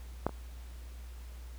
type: clicks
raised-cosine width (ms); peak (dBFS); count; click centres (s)
1; -14 / -28; 2; 0.266 / 0.293
effects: added 60 Hz sine -43 dBFS peak until 1.58 s + pink hiss -58 dBFS RMS until 1.58 s